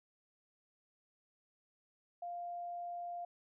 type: tone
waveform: sine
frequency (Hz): 698.5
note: F5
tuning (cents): 0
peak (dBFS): -40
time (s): 2.22-3.25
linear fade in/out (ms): 5
effects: none